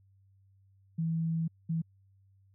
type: tone bursts at uneven times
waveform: sine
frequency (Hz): 163.6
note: E3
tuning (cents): -13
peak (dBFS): -28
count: 2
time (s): 0.98-1.48 / 1.69-1.82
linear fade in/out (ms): 10
effects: added 97 Hz sine -61 dBFS peak until 2.54 s